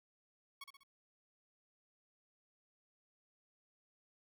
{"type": "tone with echo", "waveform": "15% pulse", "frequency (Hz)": 1108.7, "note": "C#6", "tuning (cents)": 0, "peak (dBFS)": -40, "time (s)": [0.61, 0.64], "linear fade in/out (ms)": 5, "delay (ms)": 65, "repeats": 3, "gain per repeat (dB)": -6, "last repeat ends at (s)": 0.835, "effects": ["13-bit"]}